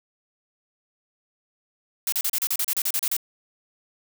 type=noise bursts; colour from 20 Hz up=blue; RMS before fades=-24 dBFS; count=13; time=2.07-3.167 s; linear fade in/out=2 ms; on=53 ms; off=34 ms; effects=none